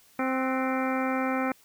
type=harmonic tone with a mistuned harmonic; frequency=261.6 Hz; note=C4; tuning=in tune; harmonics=1 / 2 / 3 / 4 / 5 / 6 / 7 / 8 / 9; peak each=-28 / -32 / -33 / -38 / -34 / -39 / -40 / -40 / -39 dBFS; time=0.19-1.52 s; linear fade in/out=2 ms; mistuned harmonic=6; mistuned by=-71 cents; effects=white hiss -59 dBFS RMS until 1.64 s